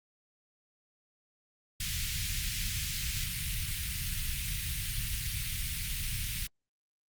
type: band-stop noise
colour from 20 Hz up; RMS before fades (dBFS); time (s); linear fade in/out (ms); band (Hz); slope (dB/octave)
pink; -34; 1.8-6.47; 5; 140 to 2100; 24
effects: Opus 48 kbps